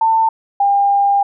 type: tone pair in turn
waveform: sine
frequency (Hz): 895 / 801.7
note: A5 / G5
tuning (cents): +29 / +39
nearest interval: major second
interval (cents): 190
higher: first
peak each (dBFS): -10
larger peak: neither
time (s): 0.01-0.29 / 0.6-1.23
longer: second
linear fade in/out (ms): 5
effects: none